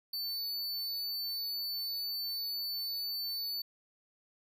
square tone, 4501 Hz, C#8, 26 cents sharp, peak -35 dBFS, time 0.13-3.62 s, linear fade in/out 5 ms, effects none

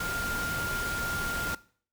sine tone in noise, 1402 Hz, F6, 6 cents sharp, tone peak -32 dBFS, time 0-1.55 s, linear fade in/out 5 ms, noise pink, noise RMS -35 dBFS, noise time 0-1.55 s, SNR 0 dB, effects noise-tail reverb RT60 0.5 s tail -20 dB re dry

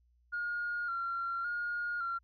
sine tone with vibrato, 1400 Hz, F6, 4 cents sharp, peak -32 dBFS, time 0.32-2.19 s, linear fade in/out 20 ms, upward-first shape square, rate 0.89 Hz, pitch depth 34 cents each way, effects tanh soft clip ceiling -28 dBFS + added 60 Hz sine -66 dBFS peak until 2.23 s

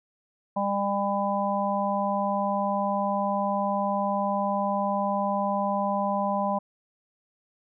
harmonic tone, 200 Hz, G3, 35 cents sharp, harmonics 1 / 3 / 4 / 5, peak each -29 / -29 / -29 / -29 dBFS, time 0.56-6.59 s, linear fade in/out 10 ms, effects none

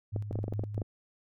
sine tone with tremolo, 103.83 Hz, G#2, in tune, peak -31 dBFS, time 0.12-0.83 s, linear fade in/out 20 ms, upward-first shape square, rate 4.8 Hz, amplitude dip 45%
clicks, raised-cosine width 2 ms, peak -22 dBFS, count 11, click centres 0.162 / 0.311 / 0.356 / 0.389 / 0.441 / 0.481 / 0.525 / 0.594 / 0.637 / 0.779 / 0.818 s
effects none

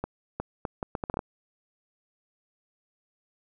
accelerating click train, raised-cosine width 1 ms, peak -16 dBFS, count 10, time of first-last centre 0.04-1.192 s, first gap 360 ms, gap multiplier 0.7, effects none

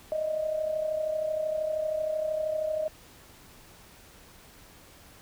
sine tone with amplitude modulation, 622.3 Hz, D#5, in tune, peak -24 dBFS, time 0.12-2.88 s, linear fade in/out 0 ms, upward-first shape sine, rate 32.9 Hz, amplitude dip 60%, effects pink hiss -53 dBFS RMS until 5.21 s

